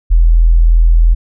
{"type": "tone", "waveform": "sine", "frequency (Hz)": 41.45, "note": "E1", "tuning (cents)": 10, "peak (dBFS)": -4, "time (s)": [0.1, 1.15], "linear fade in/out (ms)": 20, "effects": []}